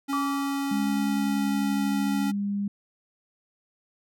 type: tone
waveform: square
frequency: 277.2 Hz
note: C#4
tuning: in tune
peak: -27 dBFS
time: 0.08-2.32 s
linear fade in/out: 20 ms
type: tone with exponential decay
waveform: sine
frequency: 1153 Hz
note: D6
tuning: 32 cents flat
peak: -25 dBFS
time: 0.13-1.51 s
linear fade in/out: 0 ms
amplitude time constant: 300 ms
type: tone with pitch glide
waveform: sine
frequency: 206.9 to 201.6 Hz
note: G#3 to G3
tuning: -6 to +49 cents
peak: -25 dBFS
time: 0.71-2.68 s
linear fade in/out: 5 ms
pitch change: -45 cents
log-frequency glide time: 1.19-2.34 s
effects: none